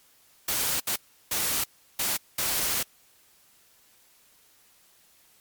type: noise bursts at uneven times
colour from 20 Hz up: white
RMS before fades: -27 dBFS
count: 5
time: 0.48-0.8 / 0.87-0.96 / 1.31-1.64 / 1.99-2.17 / 2.38-2.83 s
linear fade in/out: 5 ms
effects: white hiss -60 dBFS RMS until 5.4 s + MP3 96 kbps